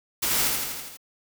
white noise with echo, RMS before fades -25 dBFS, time 0.22-0.48 s, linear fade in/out 10 ms, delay 82 ms, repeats 6, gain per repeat -3 dB, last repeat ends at 0.972 s, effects none

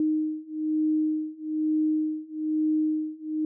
sine beating tone pair, 309.2 / 310.3 Hz, D#4 / D#4, -11 / -5 cents, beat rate 1.1 Hz, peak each -27 / -26 dBFS, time 0-3.45 s, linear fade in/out 2 ms, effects none

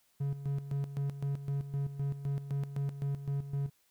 triangle tone with tremolo, 140.1 Hz, C#3, 19 cents sharp, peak -28 dBFS, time 0.2-3.7 s, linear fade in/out 10 ms, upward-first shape square, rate 3.9 Hz, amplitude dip 70%, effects white hiss -71 dBFS RMS until 3.9 s

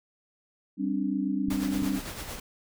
sine chord, G suspended fourth, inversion none, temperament equal with one note detuned, 196 / 265.6 / 293.7 Hz, G3 / C4 / D4, 0 / +26 / 0 cents, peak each -30 dBFS, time 0.77-2.01 s, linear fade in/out 50 ms
clicks, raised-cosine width 5 ms, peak -25 dBFS, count 2, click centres 1.485 / 1.824 s
pink noise with tremolo, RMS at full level -36 dBFS, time 1.5-2.4 s, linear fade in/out 5 ms, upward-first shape sine, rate 8.9 Hz, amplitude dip 50%
effects none

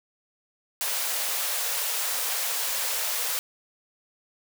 white high-pass noise, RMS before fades -28 dBFS, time 0.81-3.39 s, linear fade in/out 0 ms, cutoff 450 Hz, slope 96 dB/octave, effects none

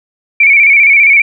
sine tone with vibrato, 2278 Hz, C#7, 47 cents sharp, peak -3 dBFS, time 0.4-1.22 s, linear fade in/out 5 ms, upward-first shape square, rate 15 Hz, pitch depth 54 cents each way, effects none

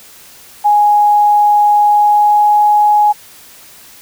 sine tone with pitch glide, 830.6 to 835.9 Hz, G#5 to G#5, 0 to +11 cents, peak -6 dBFS, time 0.64-3.13 s, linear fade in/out 20 ms, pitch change +11 cents, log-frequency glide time 1.81-2.63 s, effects white hiss -39 dBFS RMS until 4.01 s

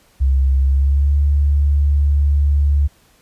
sine tone with pitch glide, 67 to 71.81 Hz, C2 to D2, +42 to -38 cents, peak -11 dBFS, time 0.2-2.88 s, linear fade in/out 20 ms, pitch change +120 cents, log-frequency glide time 0.6-1.16 s, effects pink hiss -54 dBFS RMS until 3.21 s + resampled to 32000 Hz

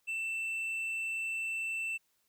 sine tone with hard clipping, 2669 Hz, E7, 21 cents sharp, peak -34 dBFS, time 0.07-1.98 s, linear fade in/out 20 ms, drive 3 dB, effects white hiss -75 dBFS RMS until 2.28 s

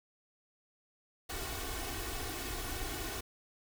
pink noise with comb filter, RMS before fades -39 dBFS, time 1.29-3.21 s, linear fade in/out 10 ms, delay 2.7 ms, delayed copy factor +0.85, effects none

